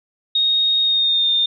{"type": "tone with pitch glide", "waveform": "sine", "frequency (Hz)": [3729, 3629], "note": ["A#7", "A#7"], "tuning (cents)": [0, -47], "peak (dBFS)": -14, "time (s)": [0.35, 1.46], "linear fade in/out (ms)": 5, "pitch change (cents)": -47, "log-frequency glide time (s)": [0.82, 1.31], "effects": []}